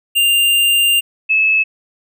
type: tone pair in turn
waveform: square / sine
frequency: 2794 / 2599 Hz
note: F7 / E7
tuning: 0 / -25 cents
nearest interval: minor second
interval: 125 cents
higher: first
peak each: -11 / -10 dBFS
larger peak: second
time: 0.15-1.01 / 1.29-1.64 s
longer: first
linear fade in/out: 20 ms
effects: none